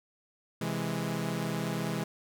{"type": "chord", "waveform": "sawtooth", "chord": "C augmented", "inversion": "none", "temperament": "equal", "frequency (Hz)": [130.81, 164.81, 207.7], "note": ["C3", "E3", "G#3"], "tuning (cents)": [0, 0, 0], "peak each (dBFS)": [-33, -30, -31], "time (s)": [0.61, 2.04], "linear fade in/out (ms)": 5, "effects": []}